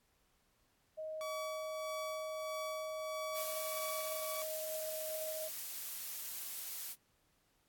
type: tone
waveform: sine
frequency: 627 Hz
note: D#5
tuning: 13 cents sharp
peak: -40 dBFS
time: 0.97-5.49 s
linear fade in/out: 20 ms
type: tone with tremolo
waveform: sawtooth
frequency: 1140 Hz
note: C#6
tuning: 48 cents sharp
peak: -38 dBFS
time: 1.21-4.42 s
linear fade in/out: 0 ms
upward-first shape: sine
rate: 1.6 Hz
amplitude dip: 45%
type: noise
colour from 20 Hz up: blue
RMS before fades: -43 dBFS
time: 3.33-6.96 s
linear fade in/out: 50 ms
effects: pink hiss -75 dBFS RMS until 7.68 s + AAC 64 kbps